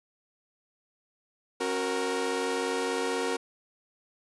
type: chord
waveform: sawtooth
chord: F# major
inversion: second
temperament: equal with one note detuned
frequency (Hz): 270.9 / 370 / 466.2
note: C#4 / F#4 / A#4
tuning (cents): -40 / 0 / 0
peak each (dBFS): -31 / -29 / -26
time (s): 1.6-3.37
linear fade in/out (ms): 10
effects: resampled to 24000 Hz